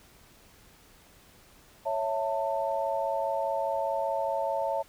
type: chord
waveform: sine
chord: A major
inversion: first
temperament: equal with one note detuned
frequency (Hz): 554.4 / 659.3 / 892.8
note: C#5 / E5 / A5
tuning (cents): 0 / 0 / +25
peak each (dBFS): -31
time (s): 1.85-4.83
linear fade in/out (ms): 20
effects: pink hiss -57 dBFS RMS until 4.88 s